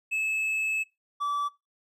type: tone pair in turn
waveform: triangle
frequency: 2600 / 1155.4 Hz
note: E7 / D6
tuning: -24 / -29 cents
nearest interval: octave + major second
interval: 1405 cents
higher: first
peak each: -24 / -24 dBFS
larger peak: neither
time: 0.11-0.84 / 1.2-1.49 s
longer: first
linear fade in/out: 20 ms
effects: noise-tail reverb RT60 0.2 s tail -19 dB re dry + resampled to 32000 Hz